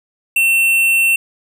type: tone with tanh clipping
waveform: triangle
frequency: 2700 Hz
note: E7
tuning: 41 cents sharp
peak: -12 dBFS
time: 0.36-1.16 s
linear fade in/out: 5 ms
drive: 18 dB
effects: none